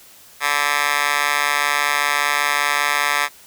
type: tone with high-pass filter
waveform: 10% pulse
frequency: 145.1 Hz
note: D3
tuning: 21 cents flat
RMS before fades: -19 dBFS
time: 0.4-3.29 s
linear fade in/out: 50 ms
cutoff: 1400 Hz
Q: 4.7
effects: white hiss -46 dBFS RMS until 3.46 s